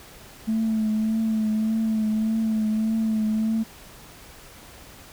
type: tone with vibrato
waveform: sine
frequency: 219.3 Hz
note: A3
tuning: 6 cents flat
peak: -19 dBFS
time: 0.47-3.64 s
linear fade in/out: 20 ms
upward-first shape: triangle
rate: 1.7 Hz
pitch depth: 36 cents each way
effects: tanh soft clip ceiling -17 dBFS + pink hiss -46 dBFS RMS until 5.12 s